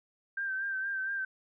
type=tone with vibrato; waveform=sine; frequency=1568 Hz; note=G6; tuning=in tune; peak=-31 dBFS; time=0.37-1.25 s; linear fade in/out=5 ms; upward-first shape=sine; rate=4.3 Hz; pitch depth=39 cents each way; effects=none